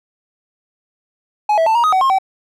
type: tone with pitch steps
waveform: triangle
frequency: 842 / 653 / 886 / 945 / 1254 / 754 / 1069 / 767 Hz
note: G#5 / E5 / A5 / A#5 / D#6 / F#5 / C6 / G5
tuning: +24 / -17 / +12 / +23 / +13 / +32 / +37 / -38 cents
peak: -9 dBFS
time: 1.49-2.186 s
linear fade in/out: 5 ms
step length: 87 ms
effects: none